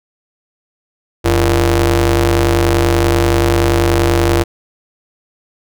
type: ring-modulated tone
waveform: sawtooth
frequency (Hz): 127.2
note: C3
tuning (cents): -48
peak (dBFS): -3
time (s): 1.24-4.44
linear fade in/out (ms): 20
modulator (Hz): 216
effects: none